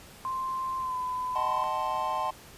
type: tone with pitch glide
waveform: sine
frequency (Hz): 1046.5 to 1007.4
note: C6 to B5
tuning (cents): 0 to +34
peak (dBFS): -29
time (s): 0.25-1.64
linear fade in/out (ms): 0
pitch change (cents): -66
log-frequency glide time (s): 0.79-0.97
type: chord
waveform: triangle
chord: D# diminished seventh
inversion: none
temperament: equal with one note detuned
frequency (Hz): 622.3 / 752.1 / 880 / 1046.5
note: D#5 / F#5 / A5 / C6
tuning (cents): 0 / +28 / 0 / 0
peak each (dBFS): -35 / -33 / -30 / -29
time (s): 1.35-2.31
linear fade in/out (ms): 10
effects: pink hiss -50 dBFS RMS until 2.57 s + resampled to 32000 Hz